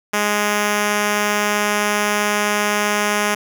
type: tone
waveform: 5% pulse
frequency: 207.7 Hz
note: G#3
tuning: in tune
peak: -5 dBFS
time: 0.13-3.35 s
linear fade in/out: 10 ms
effects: none